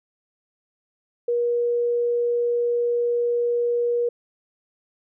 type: tone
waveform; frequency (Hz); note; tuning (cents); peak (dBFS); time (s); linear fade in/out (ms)
sine; 477.8; A#4; +43; -19; 1.28-4.09; 5
effects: none